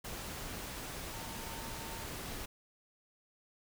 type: tone in noise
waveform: sine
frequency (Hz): 907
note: A#5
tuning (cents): -48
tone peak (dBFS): -50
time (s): 1.13-2.05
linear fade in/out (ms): 10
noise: pink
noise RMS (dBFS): -43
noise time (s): 0.04-2.46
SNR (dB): -10
effects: none